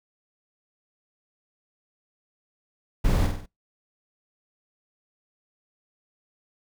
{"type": "noise with echo", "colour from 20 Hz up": "brown", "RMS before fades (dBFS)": -21, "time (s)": [3.04, 3.27], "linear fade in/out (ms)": 10, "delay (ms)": 48, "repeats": 4, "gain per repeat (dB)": -5, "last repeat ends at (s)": 3.462, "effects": ["noise-tail reverb RT60 0.2 s tail -24 dB re dry"]}